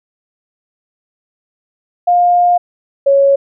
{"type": "tone pair in turn", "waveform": "sine", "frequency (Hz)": [707, 554.2], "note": ["F5", "C#5"], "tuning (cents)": [21, -1], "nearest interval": "major third", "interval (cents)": 422, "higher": "first", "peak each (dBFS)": [-7, -6], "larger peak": "second", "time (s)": [[2.07, 2.58], [3.06, 3.36]], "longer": "first", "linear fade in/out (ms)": 10, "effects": []}